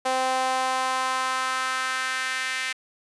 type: tone with high-pass filter sweep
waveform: sawtooth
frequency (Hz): 259.5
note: C4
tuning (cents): -14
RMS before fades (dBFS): -26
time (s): 0.05-2.73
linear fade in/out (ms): 10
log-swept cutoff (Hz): 660 to 2000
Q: 2.4
effects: resampled to 24000 Hz